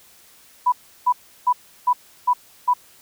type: tone bursts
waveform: sine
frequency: 987.8 Hz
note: B5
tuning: in tune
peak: -13 dBFS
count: 6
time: 0.66-2.738 s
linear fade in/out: 10 ms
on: 63 ms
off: 340 ms
effects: white hiss -51 dBFS RMS until 3.01 s